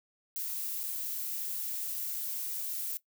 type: noise with dropouts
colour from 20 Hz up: violet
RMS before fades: -36 dBFS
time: 0.36-2.97 s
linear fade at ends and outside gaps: 0 ms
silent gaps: 0.832-0.837 s
effects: noise-tail reverb RT60 0.1 s tail -17 dB re dry